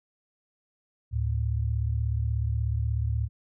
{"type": "tone pair together", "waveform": "sine", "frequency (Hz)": [73.64, 110.2], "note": ["D2", "A2"], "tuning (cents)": [5, 3], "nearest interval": "perfect fifth", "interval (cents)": 698, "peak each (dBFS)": -27, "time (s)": [1.11, 3.29], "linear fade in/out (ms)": 50, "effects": []}